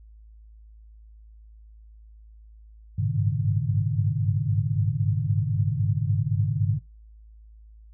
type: tone cluster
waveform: sine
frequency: 99 / 102.8 / 112.7 / 136.4 / 153.1 Hz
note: G2 / G#2 / A2 / C#3 / D#3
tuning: +18 / -17 / +42 / -28 / -28 cents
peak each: -28 dBFS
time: 2.98-6.79 s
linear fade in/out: 10 ms
effects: noise-tail reverb RT60 0.2 s tail -18 dB re dry + added 54 Hz sine -46 dBFS peak until 7.93 s